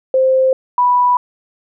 sine tone pair in turn, 523.3 / 984.7 Hz, C5 / B5, 0 / -5 cents, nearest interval major seventh, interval 1095 cents, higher second, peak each -9 dBFS, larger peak neither, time 0.14-0.53 / 0.78-1.17 s, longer neither, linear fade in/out 2 ms, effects none

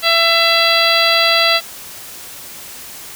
harmonic tone, 669 Hz, E5, 25 cents sharp, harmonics 1 / 2 / 3 / 4 / 5 / 6 / 7, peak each -18 / -18 / -18 / -18 / -18 / -18 / -18 dBFS, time 0.02-1.61 s, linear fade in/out 50 ms, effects white hiss -33 dBFS RMS until 3.15 s

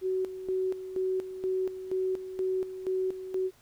sine tone with tremolo, 374.8 Hz, F#4, 22 cents sharp, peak -26 dBFS, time 0.01-3.51 s, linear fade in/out 50 ms, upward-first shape square, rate 2.1 Hz, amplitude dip 70%, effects pink hiss -61 dBFS RMS until 3.61 s

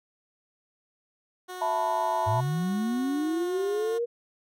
15% pulse tone with pitch glide, 365.6 to 356.8 Hz, F#4 to F4, -21 to +37 cents, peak -30 dBFS, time 1.48-3.99 s, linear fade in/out 20 ms, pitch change -42 cents, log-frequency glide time 3.14-3.64 s
sine chord, E suspended fourth, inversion none, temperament equal, 659.3 / 880 / 987.8 Hz, E5 / A5 / B5, 0 / 0 / 0 cents, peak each -29 / -28 / -29 dBFS, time 1.61-2.41 s, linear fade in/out 10 ms
sine linear sweep, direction up, 98.1 to 480.5 Hz, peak -25 dBFS, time 2.26-4.06 s, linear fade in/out 20 ms
effects none

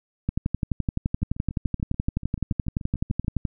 two click trains, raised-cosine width 5 ms, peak -11 / -23 dBFS, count 38 / 15, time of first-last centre 0.29-3.452 / 1.22-3.246 s, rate 11.7 / 6.91 Hz, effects none

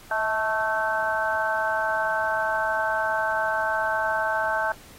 harmonic tone with a mistuned harmonic, 220 Hz, A3, in tune, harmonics 3 / 4 / 5 / 6 / 7, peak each -28 / -27 / -33 / -34 / -26 dBFS, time 0.11-4.72 s, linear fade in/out 2 ms, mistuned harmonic 3, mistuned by -35 cents, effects pink hiss -49 dBFS RMS until 4.98 s + AAC 48 kbps

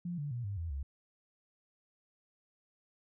sine tone with pitch steps, 174.61 / 145.14 / 120.65 / 100.29 / 83.36 / 69.29 Hz, F3 / D3 / B2 / G2 / E2 / C#2, 0 / -20 / -40 / +40 / +20 / 0 cents, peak -35 dBFS, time 0.05-0.83 s, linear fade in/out 5 ms, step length 130 ms, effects none

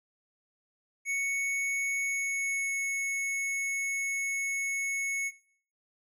square tone with pitch glide, 2217 to 2203 Hz, C#7 to C#7, 0 to -11 cents, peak -29 dBFS, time 1.05-5.32 s, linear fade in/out 50 ms, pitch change -11 cents, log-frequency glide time 2.03-2.76 s, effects noise-tail reverb RT60 0.5 s tail -19 dB re dry + low-pass 12000 Hz 12 dB/octave

